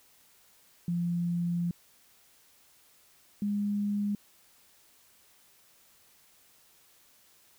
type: tone pair in turn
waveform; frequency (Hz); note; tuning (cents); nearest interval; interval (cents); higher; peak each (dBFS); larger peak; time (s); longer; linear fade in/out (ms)
sine; 172.9 / 204.7; F3 / G#3; -17 / -25; minor third; 292; second; -27; neither; 0.88-1.71 / 3.42-4.15; first; 2
effects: white hiss -62 dBFS RMS until 7.58 s